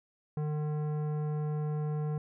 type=tone with tanh clipping; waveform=sine; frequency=150.9 Hz; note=D3; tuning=47 cents sharp; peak=-32 dBFS; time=0.37-2.18 s; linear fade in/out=2 ms; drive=14 dB; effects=none